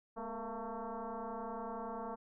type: tone with frequency modulation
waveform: sine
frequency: 211.7 Hz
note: G#3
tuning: 33 cents sharp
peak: -39 dBFS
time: 0.16-2.16 s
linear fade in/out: 20 ms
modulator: 227 Hz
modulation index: 4.3
effects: none